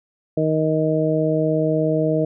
harmonic tone, 156.7 Hz, D#3, 13 cents sharp, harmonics 1 / 2 / 3 / 4, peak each -22 / -22 / -22 / -22 dBFS, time 0.37-2.25 s, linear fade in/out 5 ms, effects none

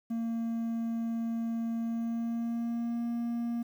triangle tone with pitch glide, 229.4 to 235.2 Hz, A#3 to A#3, -28 to +16 cents, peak -28 dBFS, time 0.1-3.63 s, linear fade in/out 10 ms, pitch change +44 cents, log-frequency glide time 1.79-3.06 s, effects 10-bit

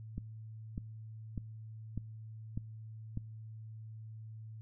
click train, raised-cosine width 5 ms, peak -25 dBFS, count 6, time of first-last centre 0.18-3.174 s, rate 1.67 Hz, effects noise-tail reverb RT60 0.9 s tail -24 dB re dry + added 110 Hz sine -45 dBFS peak until 4.61 s

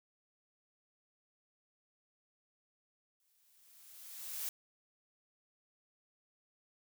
blue noise with exponential growth, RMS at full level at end -38 dBFS, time 3.2-4.49 s, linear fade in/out 1 ms, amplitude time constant 280 ms, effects none

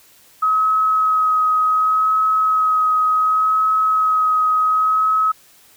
sine tone with vibrato, 1272 Hz, D#6, 38 cents sharp, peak -13 dBFS, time 0.42-5.32 s, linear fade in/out 10 ms, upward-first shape sine, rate 0.68 Hz, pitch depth 14 cents each way, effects white hiss -50 dBFS RMS until 5.76 s

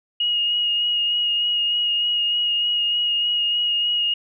sine tone with vibrato, 2875 Hz, F7, 50 cents sharp, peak -18 dBFS, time 0.2-4.14 s, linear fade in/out 5 ms, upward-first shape sine, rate 3.3 Hz, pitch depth 16 cents each way, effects none

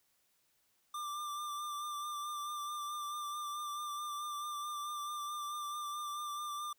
square tone with vibrato, 1186 Hz, D6, 17 cents sharp, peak -39 dBFS, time 0.94-6.73 s, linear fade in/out 5 ms, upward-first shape sine, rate 4.6 Hz, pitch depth 25 cents each way, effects white hiss -75 dBFS RMS until 6.78 s

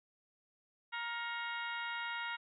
harmonic tone with a mistuned harmonic, 469.7 Hz, A#4, 13 cents sharp, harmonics 2 / 3 / 4 / 5 / 6 / 7 / 8, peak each -43 / -42 / -44 / -47 / -48 / -53 / -51 dBFS, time 0.92-2.37 s, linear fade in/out 20 ms, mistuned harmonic 5, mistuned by -120 cents, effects none

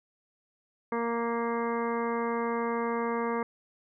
harmonic tone with a mistuned harmonic, 233.1 Hz, A#3, in tune, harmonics 1 / 2 / 3 / 4 / 5 / 6 / 7 / 8 / 9, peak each -33 / -31 / -41 / -35 / -36 / -49 / -43 / -49 / -43 dBFS, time 0.92-3.43 s, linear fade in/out 2 ms, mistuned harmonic 8, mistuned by +24 cents, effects none

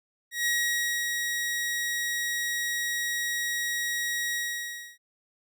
sawtooth tone with ADSR envelope, 1900 Hz, A#6, 33 cents sharp, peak -20 dBFS, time 0.31-4.98 s, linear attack 150 ms, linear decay 590 ms, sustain -4 dB, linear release 630 ms, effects none

